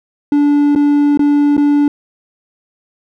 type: tone with dropouts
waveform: triangle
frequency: 290 Hz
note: D4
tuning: 22 cents flat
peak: -6 dBFS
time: 0.32-1.88 s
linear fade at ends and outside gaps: 2 ms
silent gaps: 0.751-0.759 / 1.174-1.193 / 1.568-1.578 s
effects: none